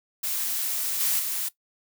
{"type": "noise with level steps", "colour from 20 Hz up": "blue", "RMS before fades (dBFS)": [-28, -24, -29], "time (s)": [0.23, 1.49], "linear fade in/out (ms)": 10, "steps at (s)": [1, 1.19], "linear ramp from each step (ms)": 5, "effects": ["noise-tail reverb RT60 0.1 s tail -17 dB re dry"]}